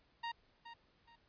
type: tone with echo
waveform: sawtooth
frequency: 932.3 Hz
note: A#5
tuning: in tune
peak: -35 dBFS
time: 0.23-0.32 s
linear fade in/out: 10 ms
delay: 420 ms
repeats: 2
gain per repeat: -11 dB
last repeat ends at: 1.16 s
effects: pink hiss -72 dBFS RMS until 1.28 s + resampled to 11025 Hz